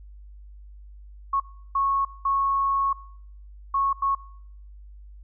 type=tone bursts at uneven times; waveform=sine; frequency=1100 Hz; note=C#6; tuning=14 cents flat; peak=-20 dBFS; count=5; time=1.33-1.4 / 1.75-2.05 / 2.25-2.93 / 3.74-3.93 / 4.02-4.15 s; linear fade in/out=5 ms; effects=noise-tail reverb RT60 0.7 s tail -22 dB re dry + added 50 Hz sine -42 dBFS peak until 5.23 s